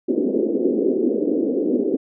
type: band-pass noise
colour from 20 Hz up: white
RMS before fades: -20 dBFS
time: 0.08-1.97 s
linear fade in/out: 10 ms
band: 230 to 460 Hz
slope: 48 dB/octave
effects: none